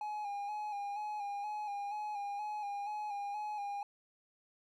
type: tone with vibrato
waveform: triangle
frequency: 826 Hz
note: G#5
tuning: 10 cents flat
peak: -35 dBFS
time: 0.01-3.83 s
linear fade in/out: 2 ms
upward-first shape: square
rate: 2.1 Hz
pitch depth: 36 cents each way
effects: none